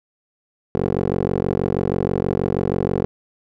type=tone with band-pass filter; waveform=15% pulse; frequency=46.25 Hz; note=F#1; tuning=in tune; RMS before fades=-21 dBFS; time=0.75-3.05 s; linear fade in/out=0 ms; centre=360 Hz; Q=1.9; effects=none